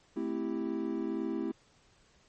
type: chord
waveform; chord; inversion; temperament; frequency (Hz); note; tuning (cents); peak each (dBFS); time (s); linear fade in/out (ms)
triangle; A minor seventh; none; equal; 220 / 261.6 / 329.6 / 392; A3 / C4 / E4 / G4; 0 / 0 / 0 / 0; -36 / -35 / -33 / -37; 0.16-1.52; 10
effects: pink hiss -65 dBFS RMS until 2.28 s + MP3 32 kbps